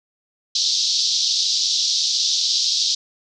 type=band-pass noise; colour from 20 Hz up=pink; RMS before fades=-20 dBFS; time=0.55-2.95 s; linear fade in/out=5 ms; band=3700 to 5900 Hz; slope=48 dB/octave; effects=none